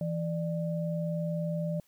sine tone pair together, 165.5 / 593.9 Hz, E3 / D5, +7 / +19 cents, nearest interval octave + minor seventh, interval 2212 cents, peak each -30 / -35 dBFS, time 0.01-1.8 s, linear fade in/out 2 ms, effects white hiss -68 dBFS RMS until 1.87 s

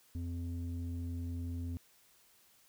square tone with low-pass filter, 85.4 Hz, F2, 38 cents flat, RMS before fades -39 dBFS, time 0.15-1.77 s, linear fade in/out 0 ms, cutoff 220 Hz, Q 2.4, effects white hiss -66 dBFS RMS until 2.68 s

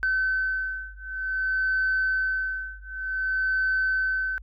sine beating tone pair, 1528 / 1528.54 Hz, G6 / G6, -45 / -44 cents, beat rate 0.54 Hz, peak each -26 dBFS, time 0.03-4.38 s, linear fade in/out 0 ms, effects tanh soft clip ceiling -17 dBFS + added 50 Hz sine -41 dBFS peak until 4.42 s

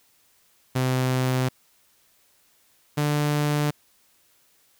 sawtooth tone pair in turn, 128.7 / 147.84 Hz, C3 / D3, -28 / +12 cents, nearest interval major second, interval 240 cents, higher second, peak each -17 dBFS, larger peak neither, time 0.75-1.49 / 2.97-3.71 s, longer neither, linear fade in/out 10 ms, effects white hiss -62 dBFS RMS until 4.79 s

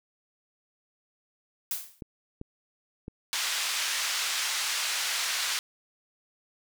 blue noise with exponential decay, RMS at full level -28 dBFS, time 1.71-2.01 s, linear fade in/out 2 ms, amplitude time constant 64 ms
clicks, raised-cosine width 3 ms, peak -25 dBFS, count 3, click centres 2.022 / 2.414 / 3.081 s
white band-pass noise, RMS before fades -30 dBFS, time 3.33-5.59 s, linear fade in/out 0 ms, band 1200 to 5900 Hz, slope 12 dB/octave
effects none

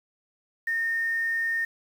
sine tone with quantisation, 1830 Hz, A#6, 32 cents flat, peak -24 dBFS, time 0.67-1.65 s, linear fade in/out 5 ms, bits 8, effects none

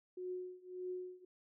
sine tone with tremolo, 364.9 Hz, F#4, 24 cents flat, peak -38 dBFS, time 0.17-1.25 s, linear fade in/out 5 ms, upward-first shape triangle, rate 1.7 Hz, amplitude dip 95%, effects none

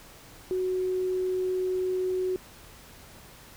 sine tone, 370 Hz, F#4, in tune, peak -25 dBFS, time 0.51-2.36 s, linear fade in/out 0 ms, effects pink hiss -50 dBFS RMS until 3.56 s

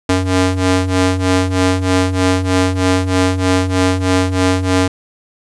sawtooth ring-modulated tone, 185 Hz, F#3, in tune, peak -5 dBFS, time 0.09-4.88 s, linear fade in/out 5 ms, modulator 94.1 Hz, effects resampled to 22050 Hz + 7-bit

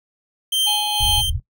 45% pulse tone with tremolo, 3136 Hz, G7, in tune, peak -15 dBFS, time 0.52-1.3 s, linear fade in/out 5 ms, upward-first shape sine, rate 2.1 Hz, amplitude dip 55%
harmonic tone, 840 Hz, G#5, 19 cents sharp, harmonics 1 / 3 / 4 / 5, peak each -24 / -34 / -31 / -31 dBFS, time 0.66-1.22 s, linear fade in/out 20 ms
pink low-pass noise, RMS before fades -24 dBFS, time 1-1.4 s, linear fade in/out 5 ms, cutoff 120 Hz, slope 48 dB/octave
effects noise-tail reverb RT60 0.1 s tail -17 dB re dry

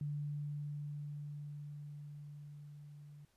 sine tone with level ramp, 146.5 Hz, D3, 4 cents flat, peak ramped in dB -36 to -52 dBFS, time 0.01-3.25 s, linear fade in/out 2 ms, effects pink hiss -75 dBFS RMS until 3.36 s + resampled to 32000 Hz

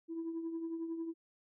sine tone with tremolo, 329.6 Hz, E4, in tune, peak -33 dBFS, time 0.08-1.14 s, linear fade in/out 50 ms, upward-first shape triangle, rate 11 Hz, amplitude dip 60%, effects tanh soft clip ceiling -33 dBFS

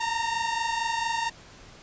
sawtooth tone pair together, 907.9 / 932.3 Hz, A#5 / A#5, -46 / 0 cents, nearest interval unison, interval 46 cents, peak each -25 dBFS, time 0-1.3 s, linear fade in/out 10 ms, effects pink hiss -49 dBFS RMS until 1.82 s + resampled to 16000 Hz

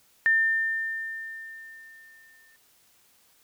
sine tone with exponential decay, 1800 Hz, A6, 39 cents sharp, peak -17 dBFS, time 0.26-2.56 s, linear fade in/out 0 ms, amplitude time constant 500 ms, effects white hiss -62 dBFS RMS until 3.43 s

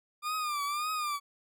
40% pulse tone with vibrato, 1200 Hz, D6, 37 cents sharp, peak -30 dBFS, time 0.22-1.2 s, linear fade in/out 50 ms, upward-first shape triangle, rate 1.8 Hz, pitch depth 100 cents each way, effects none

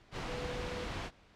sine tone in noise, 493.9 Hz, B4, in tune, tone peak -41 dBFS, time 0.26-0.88 s, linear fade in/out 50 ms, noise pink, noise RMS -39 dBFS, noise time 0.11-1.11 s, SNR -5 dB, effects pink hiss -62 dBFS RMS until 1.35 s + low-pass 4000 Hz 12 dB/octave

